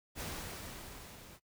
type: noise with level ramp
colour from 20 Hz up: pink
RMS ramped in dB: -40 to -55 dBFS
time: 0.15-1.4 s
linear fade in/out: 50 ms
effects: noise-tail reverb RT60 0.1 s tail -20 dB re dry